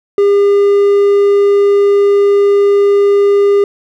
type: tone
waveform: triangle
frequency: 403.3 Hz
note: G4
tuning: 49 cents sharp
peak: -4 dBFS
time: 0.18-3.64 s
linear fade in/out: 2 ms
effects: none